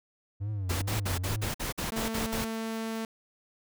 triangle tone with vibrato, 96.8 Hz, G2, 21 cents flat, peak -28 dBFS, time 0.4-1.5 s, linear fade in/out 20 ms, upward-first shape triangle, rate 2.3 Hz, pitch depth 200 cents each way
pink noise bursts, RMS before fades -33 dBFS, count 10, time 0.69-2.449 s, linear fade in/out 10 ms, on 130 ms, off 51 ms
sawtooth tone, 223.8 Hz, A3, 30 cents sharp, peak -28 dBFS, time 1.92-3.05 s, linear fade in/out 2 ms
effects none

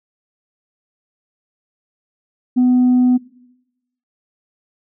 sine tone, 250 Hz, B3, 21 cents sharp, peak -8 dBFS, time 2.56-3.18 s, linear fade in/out 20 ms, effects noise-tail reverb RT60 0.9 s tail -21 dB re dry + tanh soft clip ceiling -8 dBFS

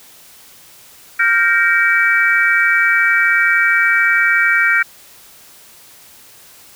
sine chord, G minor seventh, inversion third, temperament equal with one note detuned, 1396.9 / 1568 / 1864.7 / 2298 Hz, F6 / G6 / Bb6 / D7, 0 / 0 / 0 / -38 cents, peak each -16 dBFS, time 1.19-4.83 s, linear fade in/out 10 ms, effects white hiss -43 dBFS RMS until 6.75 s

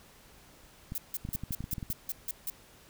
clicks, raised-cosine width 5 ms, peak -25 dBFS, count 12, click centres 0.921 / 1.251 / 1.289 / 1.351 / 1.436 / 1.508 / 1.606 / 1.641 / 1.731 / 1.782 / 1.828 / 1.902 s
violet noise bursts, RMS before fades -34 dBFS, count 9, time 0.95-2.5 s, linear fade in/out 2 ms, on 30 ms, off 160 ms
effects pink hiss -57 dBFS RMS until 2.89 s

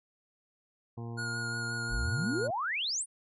harmonic tone, 116.8 Hz, A#2, 4 cents sharp, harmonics 1 / 2 / 3 / 4 / 6 / 7 / 8 / 9, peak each -38 / -44 / -48 / -50 / -54 / -55 / -56 / -57 dBFS, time 0.97-2.51 s, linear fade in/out 10 ms
square tone with vibrato, 1433 Hz, F6, 44 cents sharp, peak -35 dBFS, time 1.17-2.48 s, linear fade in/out 20 ms, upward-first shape sine, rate 5.6 Hz, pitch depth 17 cents each way
sine exponential sweep, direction up, 34.54 to 9870 Hz, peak -30 dBFS, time 1.89-3.06 s, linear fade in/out 50 ms
effects resampled to 24000 Hz

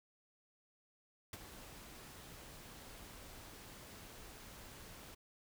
pink noise with ADSR envelope, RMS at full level -44 dBFS, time 1.33-5.15 s, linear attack 3 ms, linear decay 29 ms, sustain -10 dB, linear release 11 ms, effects none

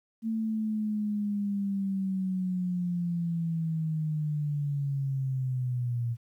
sine linear sweep, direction down, 224.8 to 116.54 Hz, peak -27 dBFS, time 0.22-6.17 s, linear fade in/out 50 ms, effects 11-bit

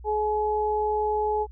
sine tone pair together, 424.4 / 848.8 Hz, G#4 / G#5, +38 / +38 cents, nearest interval octave, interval 1200 cents, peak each -25 dBFS, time 0.04-1.47 s, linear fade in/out 50 ms, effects added 60 Hz sine -40 dBFS peak until 1.51 s

